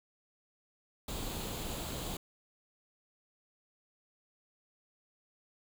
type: noise with comb filter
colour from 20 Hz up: pink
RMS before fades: -39 dBFS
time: 1.08-2.17 s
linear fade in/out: 5 ms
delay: 0.27 ms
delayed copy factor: +0.5
effects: none